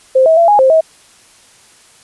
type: tone with pitch steps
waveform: sine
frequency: 523 / 645 / 676 / 828 / 527 / 641 Hz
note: C5 / E5 / E5 / G#5 / C5 / E5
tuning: -1 / -38 / +43 / -5 / +12 / -49 cents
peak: -5 dBFS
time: 0.15-0.81 s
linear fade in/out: 10 ms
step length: 110 ms
effects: white hiss -45 dBFS RMS until 2.03 s + resampled to 24000 Hz